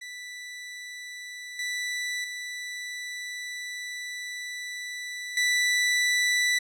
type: tone with level steps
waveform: sawtooth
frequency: 1975.5 Hz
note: B6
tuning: in tune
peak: -34 / -25 / -30 / -18 dBFS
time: 0.01-6.59 s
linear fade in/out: 10 ms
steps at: 1.59 / 2.24 / 5.37 s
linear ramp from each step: 2 ms
effects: low-pass 9000 Hz 12 dB/octave